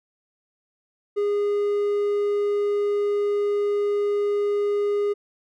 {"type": "tone", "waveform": "triangle", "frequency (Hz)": 410, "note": "G#4", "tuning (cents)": -22, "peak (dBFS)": -18, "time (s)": [1.16, 5.14], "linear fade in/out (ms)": 20, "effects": []}